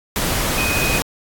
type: tone in noise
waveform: sine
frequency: 2503 Hz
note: D#7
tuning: 10 cents sharp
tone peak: -21 dBFS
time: 0.58-0.98 s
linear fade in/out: 0 ms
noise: pink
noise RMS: -20 dBFS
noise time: 0.16-1.02 s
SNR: -4 dB
effects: AAC 64 kbps